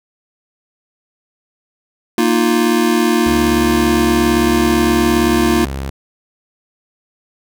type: chord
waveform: square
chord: Bb suspended fourth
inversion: none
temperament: just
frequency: 233.1 / 310.8 / 349.6 Hz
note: Bb3 / Eb4 / F4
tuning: 0 / -2 / +2 cents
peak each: -16 / -18 / -16 dBFS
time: 2.18-5.65 s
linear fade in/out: 2 ms
type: tone with pitch glide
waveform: sawtooth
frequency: 70 to 67.65 Hz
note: C#2 to C#2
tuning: +18 to -42 cents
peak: -17 dBFS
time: 3.26-5.9 s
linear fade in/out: 5 ms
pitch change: -60 cents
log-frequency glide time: 3.78-3.97 s
effects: none